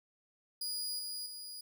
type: tone with level steps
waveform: sawtooth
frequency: 4899 Hz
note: D#8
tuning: 28 cents flat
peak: -33 / -36 / -41 dBFS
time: 0.61-1.61 s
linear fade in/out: 5 ms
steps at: 0.99 / 1.26 s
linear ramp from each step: 2 ms
effects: none